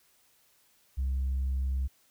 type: tone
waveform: sine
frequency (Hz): 66.2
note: C2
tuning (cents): +21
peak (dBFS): -25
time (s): 0.97-1.88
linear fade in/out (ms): 20
effects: tanh soft clip ceiling -25 dBFS + white hiss -66 dBFS RMS until 2.1 s